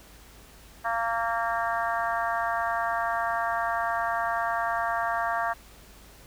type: harmonic tone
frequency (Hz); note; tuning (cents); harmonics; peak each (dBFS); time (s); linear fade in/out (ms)
230; A#3; -23; 3 / 4 / 5 / 6 / 7 / 8; -29 / -32 / -31 / -36 / -33 / -37; 0.84-5.54; 20
effects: added 52 Hz sine -52 dBFS peak until 6.26 s + pink hiss -52 dBFS RMS until 6.26 s